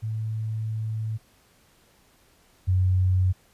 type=tone pair in turn; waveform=sine; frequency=110 / 92.5 Hz; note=A2 / F#2; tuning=0 / 0 cents; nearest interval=minor third; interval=300 cents; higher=first; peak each=-26 / -18 dBFS; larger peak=second; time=0.02-1.18 / 2.67-3.33 s; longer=first; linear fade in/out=20 ms; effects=pink hiss -60 dBFS RMS until 3.53 s + resampled to 32000 Hz